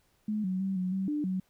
sine tone with pitch steps, 212.7 / 186.2 / 192.5 / 183.6 / 191.4 / 297.2 / 186.8 Hz, G#3 / F#3 / G3 / F#3 / G3 / D4 / F#3, +42 / +11 / -31 / -13 / -41 / +21 / +17 cents, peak -28 dBFS, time 0.28-1.4 s, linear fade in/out 5 ms, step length 160 ms, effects pink hiss -70 dBFS RMS until 1.49 s

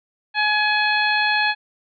harmonic tone, 844 Hz, G#5, 28 cents sharp, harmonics 1 / 2 / 3 / 4 / 5, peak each -22 / -20 / -23 / -28 / -27 dBFS, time 0.34-1.55 s, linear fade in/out 50 ms, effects none

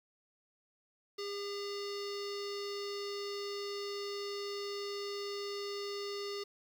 square tone with low-pass filter, 404.2 Hz, G#4, 47 cents flat, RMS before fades -40 dBFS, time 1.18-6.44 s, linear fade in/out 10 ms, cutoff 4900 Hz, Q 5.9, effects 10-bit

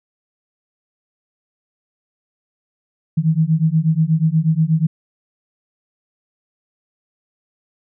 sine beating tone pair, 155.56 / 163.86 Hz, D#3 / E3, 0 / -10 cents, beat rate 8.3 Hz, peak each -16 dBFS, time 3.17-4.87 s, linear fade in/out 10 ms, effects none

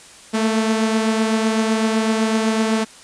sawtooth beating tone pair, 220 / 227.9 Hz, A3 / A#3, 0 / -39 cents, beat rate 7.9 Hz, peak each -13 / -21 dBFS, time 0.33-2.85 s, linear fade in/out 20 ms, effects white hiss -43 dBFS RMS until 3.03 s + resampled to 22050 Hz

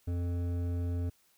triangle tone with hard clipping, 87.31 Hz, F2, in tune, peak -32 dBFS, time 0.07-1.1 s, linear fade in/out 10 ms, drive 15 dB, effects white hiss -68 dBFS RMS until 1.37 s

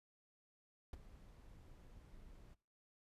brown noise with ADSR envelope, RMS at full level -44 dBFS, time 0.93-2.55 s, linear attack 3 ms, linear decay 18 ms, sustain -15 dB, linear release 15 ms, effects noise-tail reverb RT60 0.4 s tail -22 dB re dry + resampled to 32000 Hz

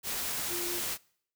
sine tone in noise, 349.2 Hz, F4, in tune, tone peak -37 dBFS, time 0.48-0.82 s, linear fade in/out 50 ms, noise white, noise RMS -34 dBFS, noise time 0.03-0.98 s, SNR -6 dB, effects noise-tail reverb RT60 0.6 s tail -24 dB re dry

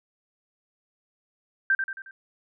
sine tone with echo, 1568 Hz, G6, in tune, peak -18 dBFS, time 1.7-1.75 s, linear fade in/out 2 ms, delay 90 ms, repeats 4, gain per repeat -6 dB, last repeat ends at 2.11 s, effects none

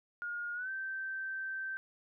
sine tone with pitch glide, 1426 to 1555.1 Hz, F6 to G6, +36 to -14 cents, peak -36 dBFS, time 0.22-1.77 s, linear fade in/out 0 ms, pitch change +150 cents, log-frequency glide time 0.54-0.7 s, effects none

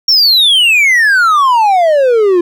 triangle exponential sweep, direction down, 5588 to 340 Hz, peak -4 dBFS, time 0.08-2.41 s, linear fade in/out 5 ms, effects none

